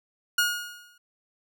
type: tone with exponential decay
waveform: sawtooth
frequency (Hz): 1436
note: F6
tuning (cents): +48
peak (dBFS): -15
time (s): 0.38-0.98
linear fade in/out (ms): 5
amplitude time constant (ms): 130
effects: none